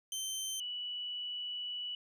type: tone pair in turn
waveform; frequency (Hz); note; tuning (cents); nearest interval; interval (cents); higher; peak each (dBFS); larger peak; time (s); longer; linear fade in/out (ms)
20% pulse / sine; 3103 / 2953; G7 / F#7; -18 / -4; minor second; 86; first; -31 / -37; first; 0.12-0.6 / 0.6-1.95; second; 2
effects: none